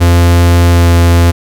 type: tone with pitch glide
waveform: 45% pulse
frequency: 86.3 to 85.56 Hz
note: F2 to F2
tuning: -20 to -35 cents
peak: -4 dBFS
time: 0-1.32 s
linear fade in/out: 20 ms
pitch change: -15 cents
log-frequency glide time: 0.69-0.87 s
effects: none